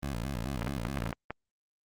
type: tone with vibrato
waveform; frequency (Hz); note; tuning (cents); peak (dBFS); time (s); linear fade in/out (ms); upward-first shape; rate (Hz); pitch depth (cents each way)
15% pulse; 62.8; B1; +30; -26; 0.03-1.12; 0; square; 4.7; 180
type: clicks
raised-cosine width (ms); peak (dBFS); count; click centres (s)
0.5; -19; 8; 0.621 / 0.672 / 0.852 / 0.973 / 1.022 / 1.063 / 1.128 / 1.306
effects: Opus 32 kbps